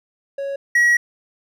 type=tone pair in turn; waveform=triangle; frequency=554.4 / 1912.8 Hz; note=C#5 / A#6; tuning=0 / +44 cents; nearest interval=octave + major sixth; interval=2144 cents; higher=second; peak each=-21 / -10 dBFS; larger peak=second; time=0.38-0.56 / 0.75-0.97 s; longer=second; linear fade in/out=5 ms; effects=none